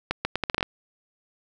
accelerating click train, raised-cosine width 0.3 ms, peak -8 dBFS, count 9, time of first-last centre 0.11-0.628 s, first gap 140 ms, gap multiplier 0.76, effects none

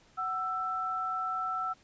sine tone pair together, 744.9 / 1328 Hz, F#5 / E6, +11 / +12 cents, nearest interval minor seventh, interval 1001 cents, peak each -37 / -31 dBFS, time 0.17-1.74 s, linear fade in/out 20 ms, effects pink hiss -62 dBFS RMS until 1.83 s + resampled to 16000 Hz

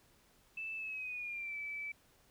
sine tone with pitch glide, 2637 to 2309 Hz, E7 to D7, 0 to -30 cents, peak -39 dBFS, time 0.57-1.92 s, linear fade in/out 5 ms, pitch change -230 cents, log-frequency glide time 0.76-1.57 s, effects pink hiss -68 dBFS RMS until 2.3 s

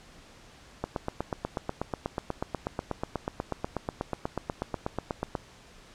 click train, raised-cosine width 1 ms, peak -15 dBFS, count 38, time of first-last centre 0.84-5.352 s, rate 8.2 Hz, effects pink hiss -53 dBFS RMS until 5.94 s + low-pass 7000 Hz 12 dB/octave

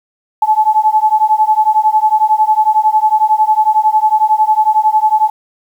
sine beating tone pair, 857 / 868 Hz, A5 / A5, -46 / -24 cents, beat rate 11 Hz, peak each -11 dBFS, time 0.42-5.3 s, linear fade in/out 5 ms, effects 7-bit

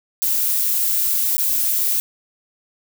violet noise with dropouts, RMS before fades -19 dBFS, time 0.22-2 s, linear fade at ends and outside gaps 0 ms, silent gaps 1.368-1.38 s, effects none

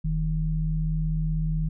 sine tone pair together, 41.8 / 157.5 Hz, E1 / D#3, +25 / +21 cents, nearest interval octave + major seventh, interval 2296 cents, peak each -26 / -25 dBFS, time 0.04-1.69 s, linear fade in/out 10 ms, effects none

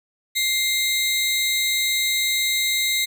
sawtooth tone pair together, 2100 / 3818 Hz, C7 / A#7, +6 / +41 cents, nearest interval minor seventh, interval 1035 cents, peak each -19 dBFS, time 0.35-3.06 s, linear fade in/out 20 ms, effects none

